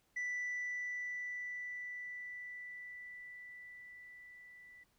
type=tone with level ramp; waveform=sine; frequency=1975.5 Hz; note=B6; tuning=in tune; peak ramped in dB=-33 to -55 dBFS; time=0.16-4.84 s; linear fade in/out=10 ms; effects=tanh soft clip ceiling -35 dBFS + pink hiss -75 dBFS RMS until 4.98 s